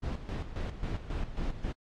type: noise with tremolo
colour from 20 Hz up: brown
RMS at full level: -33 dBFS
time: 0.02-1.73 s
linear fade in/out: 20 ms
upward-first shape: square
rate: 3.7 Hz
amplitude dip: 65%
effects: low-pass 5000 Hz 12 dB/octave + AAC 48 kbps